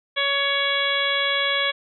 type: harmonic tone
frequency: 560 Hz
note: C#5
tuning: 18 cents sharp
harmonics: 1 / 2 / 3 / 4 / 5 / 6 / 7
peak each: -28 / -29 / -26 / -26 / -33 / -24 / -33 dBFS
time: 0.16-1.72 s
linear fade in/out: 20 ms
effects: none

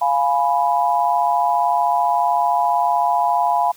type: chord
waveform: sine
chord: F diminished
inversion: none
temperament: equal with one note detuned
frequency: 698.5 / 834 / 987.8 Hz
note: F5 / Ab5 / Cb6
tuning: 0 / +7 / 0 cents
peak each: -19 dBFS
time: 0.01-3.72 s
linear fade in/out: 10 ms
effects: white hiss -48 dBFS RMS until 3.76 s

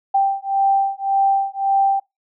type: beating tone pair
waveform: sine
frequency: 784 / 785.8 Hz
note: G5 / G5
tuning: 0 / +4 cents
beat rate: 1.8 Hz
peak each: -18 dBFS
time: 0.14-2 s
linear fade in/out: 10 ms
effects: noise-tail reverb RT60 0.2 s tail -24 dB re dry

